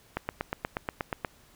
click train, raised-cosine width 0.5 ms, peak -14 dBFS, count 10, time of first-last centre 0.17-1.248 s, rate 8.35 Hz, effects pink hiss -59 dBFS RMS until 1.55 s

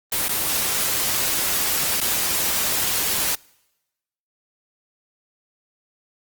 white noise with dropouts, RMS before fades -22 dBFS, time 0.12-3.35 s, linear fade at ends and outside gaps 2 ms, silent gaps 0.282-0.292 / 2.003-2.014 s, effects noise-tail reverb RT60 1.0 s tail -26 dB re dry + Opus 24 kbps

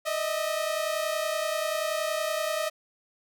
sawtooth tone pair together, 611.5 / 642 Hz, D#5 / E5, -30 / -46 cents, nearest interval minor second, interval 84 cents, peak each -26 dBFS, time 0.05-2.7 s, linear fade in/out 20 ms, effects none

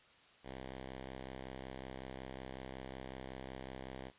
5% pulse tone, 65.41 Hz, C2, in tune, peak -34 dBFS, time 0.43-4.12 s, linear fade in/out 50 ms, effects white hiss -64 dBFS RMS until 4.18 s + resampled to 8000 Hz

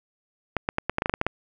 clicks, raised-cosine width 0.5 ms, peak -8 dBFS, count 11, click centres 0.567 / 0.689 / 0.784 / 0.896 / 0.984 / 1.021 / 1.059 / 1.096 / 1.139 / 1.214 / 1.266 s, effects none

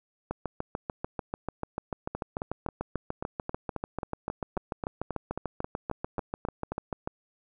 two click trains, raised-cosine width 1 ms, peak -18 / -17 dBFS, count 18 / 47, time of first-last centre 2.15-6.72 / 0.31-7.075 s, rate 3.72 / 6.8 Hz, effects none

